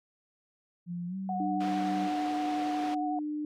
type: tone with pitch glide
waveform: sine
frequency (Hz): 174.61 to 191.52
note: F3 to G3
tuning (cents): 0 to -40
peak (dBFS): -33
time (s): 0.86-2.1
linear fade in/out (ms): 50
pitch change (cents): +160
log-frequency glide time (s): 1.07-1.16
type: tone with vibrato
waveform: sine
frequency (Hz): 735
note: F#5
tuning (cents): -12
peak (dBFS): -31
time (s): 1.29-3.19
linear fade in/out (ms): 2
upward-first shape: sine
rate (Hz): 11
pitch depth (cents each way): 20
type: tone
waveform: sine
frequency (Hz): 300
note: D4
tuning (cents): +37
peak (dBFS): -31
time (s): 1.4-3.45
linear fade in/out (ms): 2
type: band-pass noise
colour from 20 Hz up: pink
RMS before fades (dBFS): -43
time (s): 1.6-2.95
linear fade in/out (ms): 10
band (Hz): 320 to 3900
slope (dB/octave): 12
effects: none